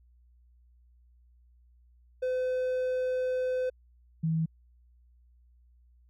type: tone pair in turn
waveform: triangle / sine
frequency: 509 / 161.35 Hz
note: C5 / E3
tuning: -48 / -37 cents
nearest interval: octave + minor sixth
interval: 1989 cents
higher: first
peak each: -25 dBFS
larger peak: neither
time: 2.22-3.7 / 4.23-4.46 s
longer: first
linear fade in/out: 10 ms
effects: added 60 Hz sine -58 dBFS peak until 6.09 s